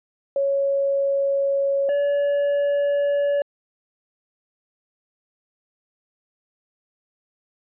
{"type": "tone pair in turn", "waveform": ["sine", "triangle"], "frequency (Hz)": [554.4, 571], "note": ["C#5", "D5"], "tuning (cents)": [0, -49], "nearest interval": "minor second", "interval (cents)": 51, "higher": "second", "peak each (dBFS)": [-18, -16], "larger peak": "second", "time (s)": [[0.36, 1.89], [1.89, 3.42]], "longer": "neither", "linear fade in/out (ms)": 2, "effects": ["resampled to 8000 Hz"]}